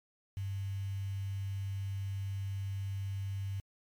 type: tone with quantisation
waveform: sine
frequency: 98 Hz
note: G2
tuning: in tune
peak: -34 dBFS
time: 0.37-3.6 s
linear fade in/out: 0 ms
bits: 9
effects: MP3 96 kbps